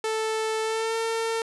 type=tone with pitch glide; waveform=sawtooth; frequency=440 to 452.9 Hz; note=A4 to A#4; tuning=0 to -50 cents; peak=-21 dBFS; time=0.04-1.42 s; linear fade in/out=2 ms; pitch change=+50 cents; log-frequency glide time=0.62-0.96 s; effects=resampled to 24000 Hz + 10-bit